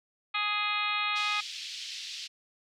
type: harmonic tone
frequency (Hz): 416.2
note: G#4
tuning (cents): +4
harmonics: 2 / 3 / 4 / 5 / 6 / 7 / 8 / 9 / 10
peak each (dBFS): -40 / -32 / -42 / -36 / -32 / -44 / -38 / -37 / -43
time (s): 0.34-1.41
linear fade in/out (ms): 10
type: band-pass noise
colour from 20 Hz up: white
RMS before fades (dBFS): -40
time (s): 1.15-2.28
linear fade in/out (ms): 20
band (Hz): 2700 to 4900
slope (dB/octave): 24
effects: none